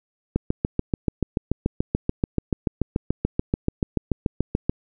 click train, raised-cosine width 3 ms, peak -7 dBFS, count 31, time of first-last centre 0.36-4.695 s, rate 6.92 Hz, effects none

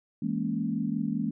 sine chord, A# half-diminished seventh, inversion second, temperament equal, 164.81 / 207.7 / 233.1 / 277.2 Hz, E3 / G#3 / A#3 / C#4, 0 / 0 / 0 / 0 cents, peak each -34 / -31 / -31 / -34 dBFS, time 0.22-1.31 s, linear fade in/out 5 ms, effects none

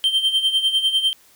triangle tone with tremolo, 3136 Hz, G7, in tune, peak -12 dBFS, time 0.04-1.13 s, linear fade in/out 0 ms, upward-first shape sine, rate 10 Hz, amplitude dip 70%, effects white hiss -53 dBFS RMS until 1.35 s

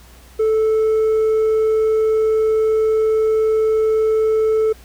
triangle tone with hard clipping, 438.1 Hz, A4, 7 cents flat, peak -12 dBFS, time 0.39-4.73 s, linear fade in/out 10 ms, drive 1 dB, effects added 60 Hz sine -42 dBFS peak until 4.84 s + pink hiss -47 dBFS RMS until 4.84 s

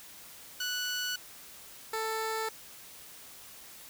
15% pulse tone pair in turn, 1480 / 442.3 Hz, F#6 / A4, 0 / +9 cents, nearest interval octave + major sixth, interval 2091 cents, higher first, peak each -25 dBFS, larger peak neither, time 0.6-1.16 / 1.93-2.49 s, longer neither, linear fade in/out 5 ms, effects white hiss -50 dBFS RMS until 3.89 s

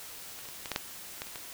clicks, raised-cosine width 0.2 ms, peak -28 / -30 / -27 / -20 / -14 / -11 / -18 / -28 / -22 dBFS, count 9, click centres 0.39 / 0.455 / 0.488 / 0.658 / 0.717 / 0.761 / 1.219 / 1.269 / 1.358 s, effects white hiss -45 dBFS RMS until 1.53 s

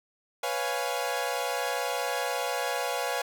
sawtooth chord, C# dominant seventh, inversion third, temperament equal, 493.9 / 554.4 / 698.5 / 830.6 Hz, B4 / C#5 / E#5 / G#5, 0 / 0 / 0 / 0 cents, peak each -30 dBFS, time 0.43-3.22 s, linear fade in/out 5 ms, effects none

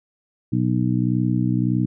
harmonic tone, 61.7 Hz, B1, 1 cent flat, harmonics 2 / 3 / 4 / 5, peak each -21 / -23 / -24 / -25 dBFS, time 0.52-1.86 s, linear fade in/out 10 ms, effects none

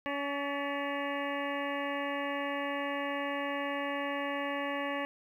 harmonic tone with a mistuned harmonic, 282.4 Hz, C#4, 32 cents sharp, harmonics 1 / 2 / 3 / 4 / 6 / 7 / 8 / 9 / 10, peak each -38 / -37 / -41 / -40 / -41 / -42 / -46 / -49 / -46 dBFS, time 0.06-5.05 s, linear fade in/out 0 ms, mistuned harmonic 6, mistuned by +43 cents, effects 11-bit

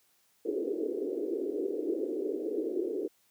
white band-pass noise, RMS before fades -33 dBFS, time 0.45-3.08 s, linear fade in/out 10 ms, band 310 to 440 Hz, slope 48 dB/octave, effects white hiss -69 dBFS RMS until 3.3 s + high-pass 80 Hz 12 dB/octave

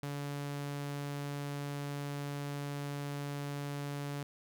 sawtooth tone, 143.1 Hz, D3, 45 cents flat, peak -33 dBFS, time 0.03-4.23 s, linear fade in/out 0 ms, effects none

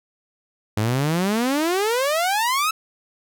sawtooth exponential sweep, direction up, 101.9 to 1325 Hz, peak -15 dBFS, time 0.77-2.71 s, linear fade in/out 5 ms, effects none

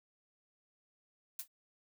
blue noise with exponential decay, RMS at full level -35 dBFS, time 1.39-1.48 s, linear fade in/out 5 ms, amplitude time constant 18 ms, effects none

